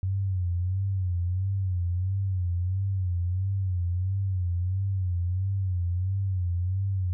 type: tone with vibrato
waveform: sine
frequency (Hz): 92.5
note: F#2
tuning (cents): 0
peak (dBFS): -24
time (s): 0.03-7.13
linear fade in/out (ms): 0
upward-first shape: sine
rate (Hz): 1.5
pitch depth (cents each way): 100
effects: none